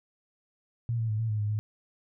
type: tone with pitch steps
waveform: sine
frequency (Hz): 117.1 / 112.8 / 107.3 / 113 / 106.8 / 104.4 / 106.6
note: A#2 / A2 / A2 / A2 / G#2 / G#2 / G#2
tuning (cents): +8 / +44 / -43 / +47 / +49 / +10 / +46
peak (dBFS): -26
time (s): 0.89-1.59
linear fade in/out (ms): 0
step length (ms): 100
effects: none